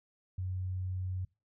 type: tone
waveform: sine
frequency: 92.5 Hz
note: F#2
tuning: in tune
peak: -33 dBFS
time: 0.38-1.25 s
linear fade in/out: 5 ms
effects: noise-tail reverb RT60 0.3 s tail -25 dB re dry